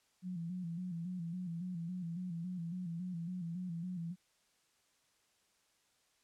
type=tone with vibrato; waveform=sine; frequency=174.61 Hz; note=F3; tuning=in tune; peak=-38 dBFS; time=0.22-4.16 s; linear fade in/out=50 ms; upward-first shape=square; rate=3.6 Hz; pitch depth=74 cents each way; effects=white hiss -74 dBFS RMS until 6.23 s + low-pass 9000 Hz 12 dB/octave